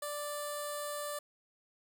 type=tone with notch filter; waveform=10% pulse; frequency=587.3 Hz; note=D5; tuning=in tune; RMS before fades=-39 dBFS; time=0.02-1.19 s; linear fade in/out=5 ms; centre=2500 Hz; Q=0.53; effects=none